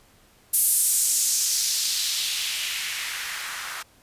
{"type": "noise with band-pass filter sweep", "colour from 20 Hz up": "blue", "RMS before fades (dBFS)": -25, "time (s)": [0.53, 3.83], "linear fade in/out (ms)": 10, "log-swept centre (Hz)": [11000, 1200], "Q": 1.7, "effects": ["pink hiss -57 dBFS RMS until 4.02 s", "resampled to 32000 Hz"]}